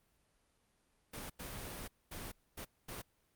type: noise bursts at uneven times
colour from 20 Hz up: pink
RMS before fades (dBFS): -45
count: 5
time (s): 1.13-1.3 / 1.39-1.88 / 2.11-2.32 / 2.57-2.65 / 2.88-3.02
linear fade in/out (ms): 10
effects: pink hiss -75 dBFS RMS until 3.35 s + Opus 32 kbps